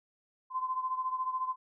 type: beating tone pair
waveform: sine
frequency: 1028 / 1042 Hz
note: C6 / C6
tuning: -31 / -7 cents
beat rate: 14 Hz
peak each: -32 / -37 dBFS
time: 0.5-1.56 s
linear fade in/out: 50 ms
effects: none